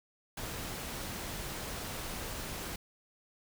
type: noise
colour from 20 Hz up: pink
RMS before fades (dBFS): -40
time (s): 0.37-2.76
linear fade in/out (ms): 5
effects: none